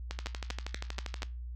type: two click trains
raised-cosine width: 0.2 ms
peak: -19 / -18 dBFS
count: 15 / 5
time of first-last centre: 0.11-1.221 / 0.26-1.231 s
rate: 12.6 / 4.12 Hz
effects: added 60 Hz sine -38 dBFS peak until 1.55 s + Opus 48 kbps